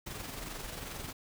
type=noise with amplitude modulation; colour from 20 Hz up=pink; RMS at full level=-40 dBFS; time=0.06-1.13 s; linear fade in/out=10 ms; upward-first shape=sine; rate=22.5 Hz; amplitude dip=45%; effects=none